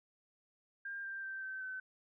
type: tone with pitch steps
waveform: sine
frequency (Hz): 1600 / 1580.7 / 1561.7 / 1542.8 / 1524.2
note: G6 / G6 / G6 / G6 / G6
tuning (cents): +35 / +14 / -7 / -28 / -49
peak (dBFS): -40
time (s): 0.85-1.8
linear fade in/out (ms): 5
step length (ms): 190
effects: none